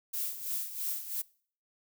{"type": "noise with tremolo", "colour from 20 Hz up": "violet", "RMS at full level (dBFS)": -33, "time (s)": [0.13, 1.22], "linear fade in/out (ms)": 10, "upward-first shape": "sine", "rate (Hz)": 3, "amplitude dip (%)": 70, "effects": ["noise-tail reverb RT60 0.5 s tail -23 dB re dry"]}